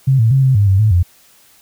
sine tone with pitch steps, 133.8 / 112.4 / 134.6 / 131.7 / 101.7 / 96.2 / 108.1 / 88.1 Hz, C3 / A2 / C3 / C3 / G#2 / G2 / A2 / F2, +39 / +37 / +49 / +12 / -36 / -32 / -30 / +16 cents, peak -8 dBFS, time 0.07-1.03 s, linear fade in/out 10 ms, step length 120 ms, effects white hiss -49 dBFS RMS until 1.61 s

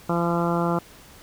harmonic tone, 170.9 Hz, F3, 37 cents flat, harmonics 1 / 2 / 3 / 4 / 5 / 6 / 7 / 8, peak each -24 / -27 / -29 / -30 / -31 / -32 / -32 / -33 dBFS, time 0.09-0.79 s, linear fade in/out 5 ms, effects pink hiss -48 dBFS RMS until 1.22 s

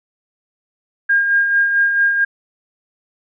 sine tone with tremolo, 1615 Hz, G#6, 49 cents flat, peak -10 dBFS, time 1.09-2.25 s, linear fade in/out 10 ms, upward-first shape sine, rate 4.5 Hz, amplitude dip 45%, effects none

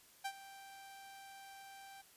sawtooth tone with ADSR envelope, 784 Hz, G5, in tune, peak -33 dBFS, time 0.24-2.02 s, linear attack 16 ms, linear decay 63 ms, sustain -16 dB, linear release 13 ms, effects white hiss -64 dBFS RMS until 2.16 s + resampled to 32000 Hz

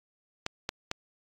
clicks, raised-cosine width 0.2 ms, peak -13 dBFS, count 3, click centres 0.464 / 0.691 / 0.914 s, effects AAC 48 kbps

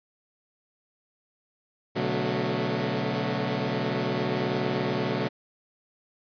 15% pulse chord, B minor seventh, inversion none, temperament equal with one note detuned, 123.47 / 143.73 / 185 / 220 Hz, B2 / D3 / F#3 / A3, 0 / -37 / 0 / 0 cents, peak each -25 dBFS, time 1.95-5.29 s, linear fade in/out 20 ms, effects resampled to 11025 Hz

